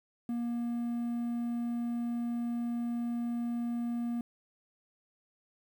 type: tone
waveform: triangle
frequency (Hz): 236.9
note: A#3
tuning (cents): +28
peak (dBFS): -29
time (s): 0.29-4.21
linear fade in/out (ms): 2
effects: 10-bit